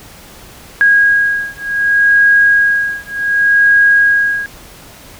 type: beating tone pair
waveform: sine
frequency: 1640 / 1640.67 Hz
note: G#6 / G#6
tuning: -22 / -22 cents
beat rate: 0.67 Hz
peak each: -11 dBFS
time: 0.81-4.46 s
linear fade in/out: 0 ms
effects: pink hiss -37 dBFS RMS until 5.19 s